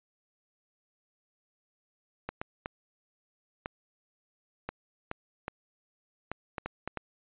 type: clicks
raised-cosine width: 0.5 ms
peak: -19 dBFS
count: 12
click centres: 2.29 / 2.415 / 2.659 / 3.659 / 4.69 / 5.114 / 5.481 / 6.316 / 6.582 / 6.66 / 6.876 / 6.973 s
effects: resampled to 8000 Hz